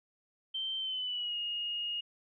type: tone with pitch glide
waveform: sine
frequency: 3120 to 2861 Hz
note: G7 to F7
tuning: -9 to +41 cents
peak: -33 dBFS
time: 0.54-2.01 s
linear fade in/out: 10 ms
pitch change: -150 cents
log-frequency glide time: 0.78-1.37 s
effects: none